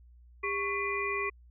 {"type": "harmonic tone with a mistuned harmonic", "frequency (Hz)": 401.3, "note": "G4", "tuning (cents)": 41, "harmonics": [1, 3, 5, 6], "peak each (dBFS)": [-35, -35, -35, -35], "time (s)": [0.43, 1.3], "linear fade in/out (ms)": 10, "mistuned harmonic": 3, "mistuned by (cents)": -140, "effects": ["added 60 Hz sine -53 dBFS peak until 1.5 s"]}